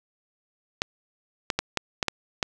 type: clicks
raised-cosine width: 0.2 ms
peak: -6 dBFS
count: 7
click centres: 0.819 / 1.502 / 1.59 / 1.773 / 2.028 / 2.083 / 2.428 s
effects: none